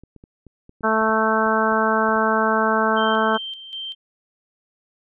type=clicks; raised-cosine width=3 ms; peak=-31 dBFS; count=12; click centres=0.036 / 0.163 / 0.239 / 0.467 / 0.694 / 0.808 / 1.015 / 1.094 / 1.464 / 1.723 / 2.09 / 2.161 s
type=harmonic tone; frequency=220 Hz; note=A3; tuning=in tune; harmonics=1 / 2 / 3 / 4 / 5 / 6 / 7; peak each=-24 / -24 / -24 / -24 / -24 / -24 / -24 dBFS; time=0.83-3.38 s; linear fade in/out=20 ms
type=tone with tremolo; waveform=sine; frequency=3136 Hz; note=G7; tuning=in tune; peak=-28 dBFS; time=2.96-3.95 s; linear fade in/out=20 ms; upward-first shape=square; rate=2.6 Hz; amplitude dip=60%
effects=none